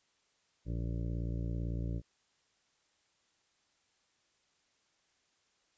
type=harmonic tone; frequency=57.9 Hz; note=A#1; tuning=11 cents flat; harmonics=1 / 2 / 3 / 4 / 5 / 6 / 7 / 8 / 9 / 10; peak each=-36 / -38 / -42 / -56 / -46 / -52 / -55 / -56 / -59 / -56 dBFS; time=0.65-2.02 s; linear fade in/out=50 ms; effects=white hiss -74 dBFS RMS until 5.77 s + resampled to 16000 Hz